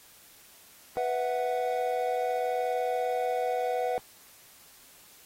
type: chord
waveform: triangle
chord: B suspended fourth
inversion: none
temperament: equal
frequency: 493.9 / 659.3 / 740 Hz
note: B4 / E5 / F#5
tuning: 0 / 0 / 0 cents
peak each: -28 / -32 / -28 dBFS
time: 0.97-3.98 s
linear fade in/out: 0 ms
effects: white hiss -55 dBFS RMS until 5.25 s + AAC 48 kbps